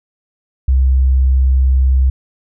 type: tone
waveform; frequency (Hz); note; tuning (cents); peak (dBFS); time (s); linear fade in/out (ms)
sine; 65.41; C2; 0; -8; 0.68-2.1; 5
effects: none